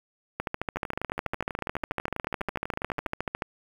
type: two click trains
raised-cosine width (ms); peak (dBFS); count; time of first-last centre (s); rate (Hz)
0.5; -17 / -13; 29 / 43; 0.77-3.065 / 0.4-3.422; 12.2 / 13.9
effects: 7-bit